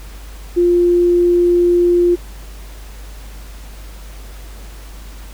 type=tone; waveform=sine; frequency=350 Hz; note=F4; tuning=4 cents sharp; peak=-9 dBFS; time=0.56-2.16 s; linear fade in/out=20 ms; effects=added 50 Hz sine -31 dBFS peak until 5.33 s + pink hiss -41 dBFS RMS until 5.33 s